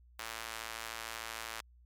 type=tone with high-pass filter; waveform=sawtooth; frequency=113 Hz; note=A2; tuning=47 cents sharp; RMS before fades=-43 dBFS; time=0.19-1.61 s; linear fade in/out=0 ms; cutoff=1200 Hz; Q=0.78; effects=added 60 Hz sine -58 dBFS peak until 1.85 s + MP3 96 kbps